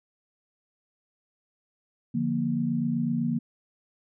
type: chord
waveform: sine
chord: Bb major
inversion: first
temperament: equal with one note detuned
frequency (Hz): 146.83 / 174.61 / 235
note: D3 / F3 / Bb3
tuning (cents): 0 / 0 / +14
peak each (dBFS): -31 / -30 / -26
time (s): 2.14-3.39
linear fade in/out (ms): 10
effects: none